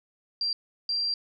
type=tone bursts at uneven times; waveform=sine; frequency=4731 Hz; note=D8; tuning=12 cents sharp; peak=-25 dBFS; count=2; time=0.41-0.53 / 0.89-1.14 s; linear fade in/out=2 ms; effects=none